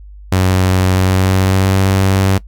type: tone with pitch glide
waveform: sawtooth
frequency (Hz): 93 to 96.17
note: F#2 to G2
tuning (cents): +9 to -33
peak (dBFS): -6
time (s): 0.32-2.38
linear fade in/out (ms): 5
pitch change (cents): +58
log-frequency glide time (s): 0.9-1.82
effects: noise-tail reverb RT60 0.1 s tail -20 dB re dry + added 50 Hz sine -32 dBFS peak until 2.47 s